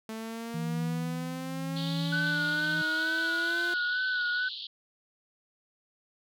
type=exponential sweep; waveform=sawtooth; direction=up; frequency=220 to 349.8 Hz; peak=-32 dBFS; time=0.09-3.74 s; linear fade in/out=2 ms
type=tone with tremolo; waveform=sine; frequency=164.81 Hz; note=E3; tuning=in tune; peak=-28 dBFS; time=0.54-2.82 s; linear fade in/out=5 ms; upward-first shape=triangle; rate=0.85 Hz; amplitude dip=75%
type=band-pass noise; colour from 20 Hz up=white; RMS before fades=-40 dBFS; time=1.76-4.67 s; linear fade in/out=5 ms; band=3000 to 4500 Hz; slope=96 dB/octave
type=tone with vibrato; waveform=sine; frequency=1480 Hz; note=F#6; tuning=in tune; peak=-27 dBFS; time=2.12-4.49 s; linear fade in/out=10 ms; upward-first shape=sine; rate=2.2 Hz; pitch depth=38 cents each way
effects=none